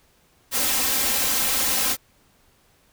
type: noise with comb filter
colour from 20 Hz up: white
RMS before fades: -22 dBFS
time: 0.51-1.97 s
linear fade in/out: 50 ms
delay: 3.8 ms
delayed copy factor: +0.8
effects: pink hiss -60 dBFS RMS until 2.92 s